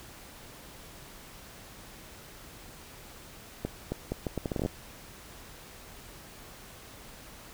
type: accelerating click train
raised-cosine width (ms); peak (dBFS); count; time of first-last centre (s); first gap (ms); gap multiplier
2; -17; 13; 3.65-4.66; 270; 0.74
effects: pink hiss -49 dBFS RMS until 7.53 s